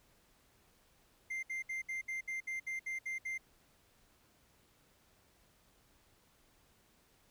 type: tone bursts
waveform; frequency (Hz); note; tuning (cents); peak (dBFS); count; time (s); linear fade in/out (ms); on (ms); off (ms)
triangle; 2093; C7; 0; -35; 11; 1.3-3.38; 10; 130; 65
effects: pink hiss -69 dBFS RMS until 7.3 s